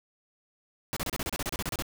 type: noise bursts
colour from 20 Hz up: pink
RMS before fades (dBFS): -32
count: 14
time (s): 0.93-1.823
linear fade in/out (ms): 0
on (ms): 35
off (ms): 31
effects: none